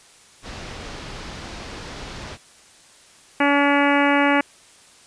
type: low-pass noise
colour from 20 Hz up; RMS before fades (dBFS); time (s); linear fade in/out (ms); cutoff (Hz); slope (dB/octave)
pink; -35; 0.42-2.38; 50; 5800; 24
type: harmonic tone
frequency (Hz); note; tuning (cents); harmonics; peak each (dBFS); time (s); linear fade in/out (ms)
284.6; C#4; +46; 1 / 2 / 3 / 4 / 5 / 6 / 7 / 8 / 9 / 10; -19 / -23 / -22 / -26 / -26 / -25 / -26 / -26 / -32 / -33; 3.4-4.41; 5
effects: white hiss -50 dBFS RMS until 5.06 s + resampled to 22050 Hz